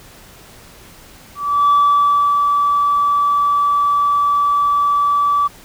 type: tone with ADSR envelope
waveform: sine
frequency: 1154 Hz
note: D6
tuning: 31 cents flat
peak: -7 dBFS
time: 1.35-5.48 s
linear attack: 350 ms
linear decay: 650 ms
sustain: -4 dB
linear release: 16 ms
effects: tanh soft clip ceiling -7 dBFS + pink hiss -42 dBFS RMS until 5.64 s